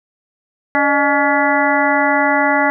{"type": "harmonic tone with a mistuned harmonic", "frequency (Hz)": 283.3, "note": "C#4", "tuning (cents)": 38, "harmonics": [1, 2, 3, 4, 5, 6, 7], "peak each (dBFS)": [-19, -19, -17, -23, -21, -21, -19], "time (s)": [0.75, 2.7], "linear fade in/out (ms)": 0, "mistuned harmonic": 2, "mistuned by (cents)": 120, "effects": []}